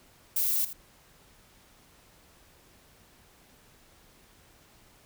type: noise with echo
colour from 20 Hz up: violet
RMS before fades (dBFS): -27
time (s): 0.36-0.65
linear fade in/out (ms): 5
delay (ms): 82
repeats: 1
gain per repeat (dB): -13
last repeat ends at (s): 0.732
effects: pink hiss -59 dBFS RMS until 5.05 s